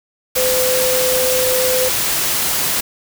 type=tone in noise; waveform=sine; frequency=510 Hz; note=C5; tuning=44 cents flat; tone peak=-16 dBFS; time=0.36-1.89 s; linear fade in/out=10 ms; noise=white; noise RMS=-18 dBFS; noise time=0.35-2.81 s; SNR=-1 dB; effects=none